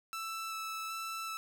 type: tone with vibrato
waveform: sawtooth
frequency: 1318.5 Hz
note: E6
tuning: in tune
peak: -34 dBFS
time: 0.13-1.37 s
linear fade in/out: 0 ms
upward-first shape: square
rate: 1.3 Hz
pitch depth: 8 cents each way
effects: none